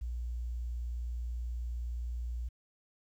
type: tone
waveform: sine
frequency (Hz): 59.5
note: A#1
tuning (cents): +36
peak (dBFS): -34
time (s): 0.01-2.49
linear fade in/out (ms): 10
effects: 11-bit